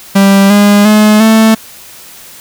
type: tone with pitch steps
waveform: 45% pulse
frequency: 196.6 / 204.5 / 212.7 / 221.2 Hz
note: G3 / G#3 / G#3 / A3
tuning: +5 / -26 / +42 / +9 cents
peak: -3 dBFS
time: 0.15-1.55 s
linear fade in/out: 10 ms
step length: 350 ms
effects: white hiss -33 dBFS RMS until 2.4 s

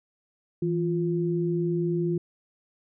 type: tone pair together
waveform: sine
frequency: 164.81 / 349.2 Hz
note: E3 / F4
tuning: 0 / 0 cents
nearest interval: octave + minor second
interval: 1300 cents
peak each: -26 dBFS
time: 0.62-2.18 s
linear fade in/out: 5 ms
effects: none

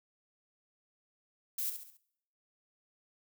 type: noise with echo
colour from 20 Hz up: violet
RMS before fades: -35 dBFS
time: 1.58-1.7 s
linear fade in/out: 5 ms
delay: 68 ms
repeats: 4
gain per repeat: -7 dB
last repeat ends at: 1.972 s
effects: noise-tail reverb RT60 0.7 s tail -21 dB re dry

